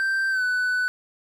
triangle tone with pitch glide, 1566 to 1494.4 Hz, G6 to F#6, -2 to +17 cents, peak -19 dBFS, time 0-0.88 s, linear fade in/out 0 ms, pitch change -81 cents, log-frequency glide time 0.3-0.43 s, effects none

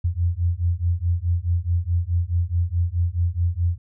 sine beating tone pair, 84.5 / 89.2 Hz, E2 / F2, +43 / +37 cents, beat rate 4.7 Hz, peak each -22 dBFS, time 0.04-3.78 s, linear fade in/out 10 ms, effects none

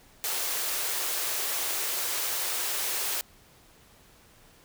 white high-pass noise, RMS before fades -30 dBFS, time 0.24-3.21 s, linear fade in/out 0 ms, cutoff 330 Hz, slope 48 dB/octave, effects pink hiss -57 dBFS RMS until 4.64 s

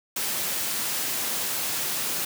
white high-pass noise, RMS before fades -28 dBFS, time 0.16-2.25 s, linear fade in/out 5 ms, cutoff 100 Hz, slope 24 dB/octave, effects none

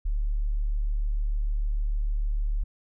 sine tone, 36.71 Hz, D1, in tune, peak -23 dBFS, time 0.05-2.64 s, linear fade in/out 10 ms, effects none

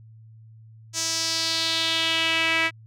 sawtooth tone with band-pass filter sweep, 326.7 Hz, E4, 15 cents flat, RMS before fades -24 dBFS, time 0.93-2.71 s, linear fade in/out 50 ms, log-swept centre 6300 to 2200 Hz, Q 3, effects added 111 Hz sine -45 dBFS peak until 2.86 s

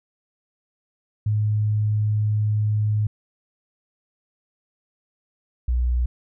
sine tone pair in turn, 106.2 / 61 Hz, G#2 / B1, +39 / -21 cents, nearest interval minor seventh, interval 960 cents, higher first, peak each -18 dBFS, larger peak neither, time 1.26-3.07 / 5.68-6.06 s, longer first, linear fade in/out 5 ms, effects none

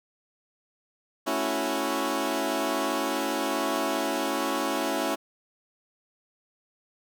15% pulse chord, F# minor seventh, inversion first, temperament equal, 220 / 277.2 / 329.6 / 370 Hz, A3 / C#4 / E4 / F#4, 0 / 0 / 0 / 0 cents, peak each -29 / -23 / -24 / -27 dBFS, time 1.26-5.16 s, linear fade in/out 20 ms, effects none

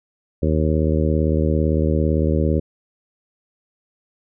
harmonic tone, 77.78 Hz, D#2, in tune, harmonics 1 / 2 / 3 / 4 / 5 / 6 / 7, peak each -19 / -22 / -24 / -25 / -26 / -27 / -27 dBFS, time 0.42-2.6 s, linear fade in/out 10 ms, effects none

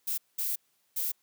violet noise bursts at uneven times, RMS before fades -31 dBFS, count 3, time 0.07-0.18 / 0.38-0.56 / 0.96-1.12 s, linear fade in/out 10 ms, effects white hiss -72 dBFS RMS until 1.22 s + high-pass 100 Hz 12 dB/octave

